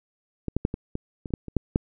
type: clicks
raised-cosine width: 3 ms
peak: -15 / -10 / -8 / -16 / -16 / -21 / -30 / -11 / -23 / -8 / -7 dBFS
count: 11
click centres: 0.483 / 0.566 / 0.651 / 0.741 / 0.954 / 1.258 / 1.306 / 1.338 / 1.483 / 1.567 / 1.759 s
effects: none